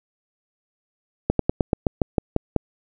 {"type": "slowing click train", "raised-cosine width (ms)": 2, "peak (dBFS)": -4, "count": 10, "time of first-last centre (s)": [1.3, 2.563], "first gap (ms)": 93, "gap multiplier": 1.1, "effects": []}